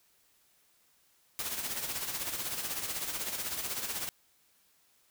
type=noise with tremolo; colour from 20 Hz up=white; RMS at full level=-34 dBFS; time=1.39-4.09 s; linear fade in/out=0 ms; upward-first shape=sine; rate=16 Hz; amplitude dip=55%; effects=white hiss -68 dBFS RMS until 5.1 s